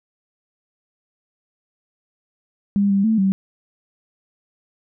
sine tone with pitch steps, 201 / 197.3 / 221.4 / 193 Hz, G3 / G3 / A3 / G3, +44 / +11 / +11 / -27 cents, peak -14 dBFS, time 2.76-3.32 s, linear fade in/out 0 ms, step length 140 ms, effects none

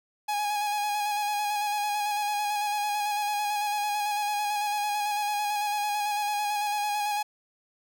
45% pulse tone with vibrato, 830.6 Hz, G#5, in tune, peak -26 dBFS, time 0.28-7.23 s, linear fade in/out 10 ms, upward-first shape square, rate 9 Hz, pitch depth 21 cents each way, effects none

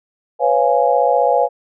sine chord, C# dominant seventh, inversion third, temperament just, 498.9 / 554.4 / 693 / 831.5 Hz, B4 / C#5 / E#5 / G#5, +17 / 0 / -14 / +2 cents, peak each -17 dBFS, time 0.39-1.49 s, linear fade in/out 50 ms, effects none

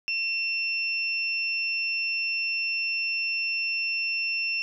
sine tone pair together, 2700 / 5400 Hz, E7 / E8, +41 / +41 cents, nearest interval octave, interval 1200 cents, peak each -26 / -32 dBFS, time 0.08-4.62 s, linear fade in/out 0 ms, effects none

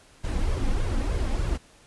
brown noise with flanger, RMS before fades -25 dBFS, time 0.23-1.58 s, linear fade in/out 20 ms, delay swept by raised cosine 1.8 to 3.9 ms, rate 3.3 Hz, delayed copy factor +0.65, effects pink hiss -55 dBFS RMS until 1.86 s + resampled to 24000 Hz

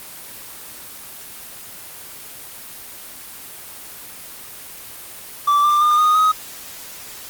triangle tone with pitch steps, 1163 / 1186.8 / 1211 / 1235.7 / 1261 Hz, D6 / D6 / D#6 / D#6 / D#6, -17 / +18 / -47 / -12 / +23 cents, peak -10 dBFS, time 5.47-6.32 s, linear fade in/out 10 ms, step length 170 ms, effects white hiss -36 dBFS RMS until 7.29 s + Opus 24 kbps

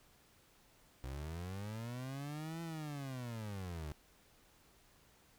30% pulse linear two-way sweep, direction up then down, 62.8 to 168.2 to 71.7 Hz, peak -39 dBFS, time 1.04-3.92 s, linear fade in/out 0 ms, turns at 2.62 s, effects pink hiss -67 dBFS RMS until 5.38 s

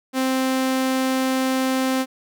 sawtooth tone, 261.6 Hz, C4, in tune, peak -15 dBFS, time 0.13-2.06 s, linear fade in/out 50 ms, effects none

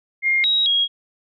sine tone with pitch steps, 2124 / 3825 / 3287 Hz, C7 / A#7 / G#7, +25 / +44 / -19 cents, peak -15 dBFS, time 0.22-0.88 s, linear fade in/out 50 ms, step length 220 ms, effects none

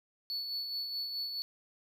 triangle tone with tremolo, 4435 Hz, C#8, in tune, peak -32 dBFS, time 0.3-1.42 s, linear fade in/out 0 ms, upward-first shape sine, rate 4.7 Hz, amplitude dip 40%, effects none

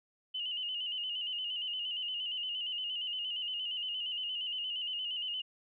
sine tone with vibrato, 2939 Hz, F#7, 12 cents flat, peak -34 dBFS, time 0.34-5.42 s, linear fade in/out 10 ms, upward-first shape square, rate 8.6 Hz, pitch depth 53 cents each way, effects none

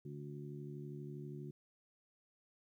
harmonic tone, 72.4 Hz, D2, 24 cents flat, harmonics 2 / 3 / 4 / 5, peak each -46 / -53 / -55 / -51 dBFS, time 0.05-1.51 s, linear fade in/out 5 ms, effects 13-bit

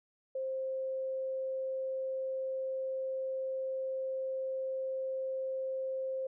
sine tone, 527 Hz, C5, 12 cents sharp, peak -33 dBFS, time 0.35-6.27 s, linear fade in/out 5 ms, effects none

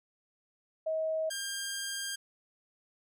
sine / 10% pulse tone pair in turn, 636 / 1602.6 Hz, D#5 / G6, +38 / +38 cents, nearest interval octave + major third, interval 1600 cents, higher second, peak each -29 / -26 dBFS, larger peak second, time 0.86-1.3 / 1.3-2.16 s, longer second, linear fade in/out 10 ms, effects none

